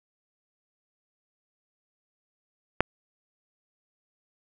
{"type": "click", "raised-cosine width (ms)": 0.5, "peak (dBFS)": -4, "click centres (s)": 2.806, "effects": []}